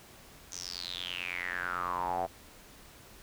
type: tone with band-pass filter sweep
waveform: square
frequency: 44.56 Hz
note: F1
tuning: 36 cents sharp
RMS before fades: -36 dBFS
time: 0.51-2.27 s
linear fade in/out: 20 ms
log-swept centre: 6400 to 690 Hz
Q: 8.3
effects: pink hiss -54 dBFS RMS until 3.22 s